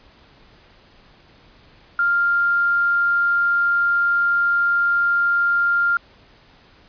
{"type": "tone with quantisation", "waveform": "sine", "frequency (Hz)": 1396.9, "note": "F6", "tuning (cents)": 0, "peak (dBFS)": -15, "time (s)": [1.99, 5.97], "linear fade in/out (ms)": 2, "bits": 7, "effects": ["pink hiss -51 dBFS RMS until 6.88 s", "resampled to 11025 Hz"]}